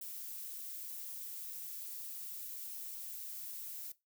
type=noise; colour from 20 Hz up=violet; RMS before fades=-45 dBFS; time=0.01-3.92 s; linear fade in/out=5 ms; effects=noise-tail reverb RT60 0.2 s tail -18 dB re dry